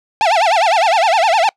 45% pulse tone with vibrato, 767 Hz, G5, 38 cents flat, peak -10 dBFS, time 0.21-1.49 s, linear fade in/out 0 ms, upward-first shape sine, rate 9.8 Hz, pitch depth 290 cents each way, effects noise-tail reverb RT60 0.1 s tail -26 dB re dry + low-pass 5000 Hz 12 dB/octave

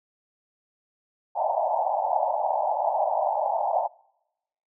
white band-pass noise, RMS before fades -25 dBFS, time 1.35-3.88 s, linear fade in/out 20 ms, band 590 to 910 Hz, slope 96 dB/octave, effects noise-tail reverb RT60 0.9 s tail -26 dB re dry

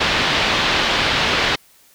white low-pass noise, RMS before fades -18 dBFS, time 0-1.56 s, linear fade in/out 10 ms, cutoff 3900 Hz, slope 24 dB/octave, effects white hiss -52 dBFS RMS until 1.94 s

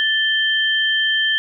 sine tone pair together, 1760 / 3136 Hz, A6 / G7, 0 / 0 cents, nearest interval minor seventh, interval 1000 cents, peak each -18 dBFS, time 0-1.38 s, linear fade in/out 0 ms, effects none

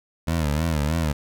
20% pulse tone with vibrato, 77.78 Hz, D#2, in tune, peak -16 dBFS, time 0.27-1.13 s, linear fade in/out 10 ms, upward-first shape sine, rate 3.2 Hz, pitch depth 130 cents each way, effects none

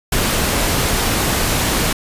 pink noise, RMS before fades -17 dBFS, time 0.12-1.93 s, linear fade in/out 5 ms, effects resampled to 32000 Hz

